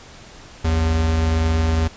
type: tone pair together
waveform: square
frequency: 58.93 / 80.8 Hz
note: A#1 / E2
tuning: +19 / -34 cents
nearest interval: perfect fourth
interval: 547 cents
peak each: -27 / -17 dBFS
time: 0.64-1.88 s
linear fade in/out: 10 ms
effects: pink hiss -42 dBFS RMS until 1.96 s + resampled to 16000 Hz